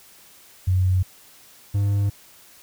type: tone pair in turn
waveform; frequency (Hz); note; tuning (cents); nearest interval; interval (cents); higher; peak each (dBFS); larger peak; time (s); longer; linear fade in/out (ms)
sine / triangle; 92.5 / 100.89; F#2 / G#2; 0 / -50; major second; 150; second; -16; neither; 0.67-1.03 / 1.74-2.1; neither; 10
effects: white hiss -50 dBFS RMS until 2.62 s